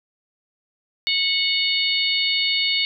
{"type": "harmonic tone", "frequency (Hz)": 734, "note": "F#5", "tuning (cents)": -14, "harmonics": [3, 4, 5, 6], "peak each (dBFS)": [-24, -24, -24, -24], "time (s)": [1.07, 2.85], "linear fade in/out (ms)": 0, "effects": []}